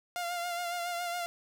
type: tone with vibrato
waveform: sawtooth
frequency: 698.5 Hz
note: F5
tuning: in tune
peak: -29 dBFS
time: 0.16-1.26 s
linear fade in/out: 0 ms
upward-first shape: sine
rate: 7.2 Hz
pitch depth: 34 cents each way
effects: none